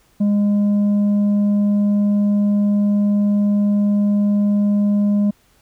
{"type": "tone with tanh clipping", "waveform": "sine", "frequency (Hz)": 204.8, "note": "G#3", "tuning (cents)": -24, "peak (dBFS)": -14, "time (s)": [0.2, 5.31], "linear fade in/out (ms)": 10, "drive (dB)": 4, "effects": ["pink hiss -57 dBFS RMS until 5.61 s"]}